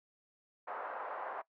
pink band-pass noise, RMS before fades -42 dBFS, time 0.67-1.42 s, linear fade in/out 10 ms, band 570 to 1400 Hz, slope 24 dB/octave, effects noise-tail reverb RT60 0.1 s tail -20 dB re dry

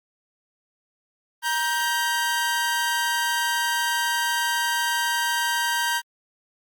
sawtooth tone pair together, 946 / 1568 Hz, A#5 / G6, +25 / 0 cents, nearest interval major sixth, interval 875 cents, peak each -21 dBFS, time 1.42-6.02 s, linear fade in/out 50 ms, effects Opus 32 kbps

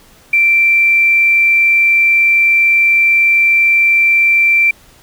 sine tone with quantisation, 2349 Hz, D7, in tune, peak -7 dBFS, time 0.33-4.71 s, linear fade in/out 5 ms, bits 6, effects pink hiss -45 dBFS RMS until 5.02 s

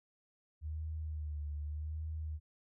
sine tone with vibrato, 76.2 Hz, D#2, 36 cents flat, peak -37 dBFS, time 0.61-2.4 s, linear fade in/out 50 ms, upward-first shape sine, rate 0.84 Hz, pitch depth 56 cents each way, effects none

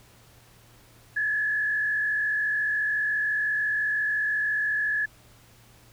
sine tone with frequency modulation, 1704 Hz, G#6, 44 cents sharp, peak -23 dBFS, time 1.16-5.06 s, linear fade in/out 10 ms, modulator 45.8 Hz, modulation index 0.84, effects added 116 Hz sine -57 dBFS peak until 5.92 s + pink hiss -56 dBFS RMS until 5.92 s

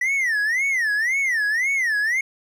triangle tone with vibrato, 1923 Hz, B6, 47 cents flat, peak -17 dBFS, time 0.01-2.21 s, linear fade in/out 5 ms, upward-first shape sine, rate 1.9 Hz, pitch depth 250 cents each way, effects none

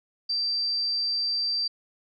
sine tone, 4687 Hz, D8, 4 cents flat, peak -24 dBFS, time 0.29-1.68 s, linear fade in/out 10 ms, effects none

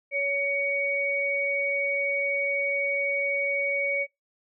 sine tone pair together, 561 / 2244 Hz, C#5 / C#7, +21 / +21 cents, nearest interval 2 octaves, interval 2400 cents, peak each -29 / -25 dBFS, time 0.11-4.07 s, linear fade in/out 50 ms, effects noise-tail reverb RT60 0.2 s tail -23 dB re dry

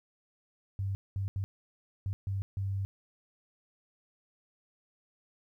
sine tone bursts at uneven times, 97.8 Hz, G2, 4 cents flat, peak -30 dBFS, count 6, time 0.79-0.95 / 1.16-1.28 / 1.36-1.44 / 2.06-2.13 / 2.27-2.42 / 2.57-2.85 s, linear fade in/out 0 ms, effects 12-bit

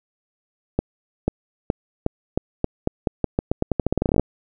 accelerating click train, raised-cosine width 2 ms, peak -5 dBFS, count 25, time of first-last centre 0.79-4.196 s, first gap 490 ms, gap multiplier 0.86, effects none

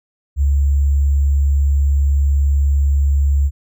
sine tone with sample-and-hold, 70.3 Hz, C#2, 25 cents sharp, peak -11 dBFS, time 0.36-3.51 s, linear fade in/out 50 ms, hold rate 7350 Hz, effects none

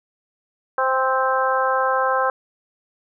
harmonic tone with a mistuned harmonic, 261.6 Hz, C4, in tune, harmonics 2 / 3 / 4 / 5 / 6, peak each -22 / -24 / -22 / -24 / -26 dBFS, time 0.78-2.3 s, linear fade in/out 2 ms, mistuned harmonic 3, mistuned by +15 cents, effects none

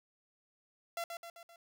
sawtooth tone with echo, 680 Hz, F5, 46 cents flat, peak -32 dBFS, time 0.97-1.04 s, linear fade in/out 2 ms, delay 130 ms, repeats 4, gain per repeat -5 dB, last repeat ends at 1.56 s, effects none

